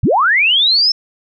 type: linear sweep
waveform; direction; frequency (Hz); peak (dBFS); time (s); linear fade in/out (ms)
sine; up; 58.27 to 5340; -9; 0.03-0.92; 5
effects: none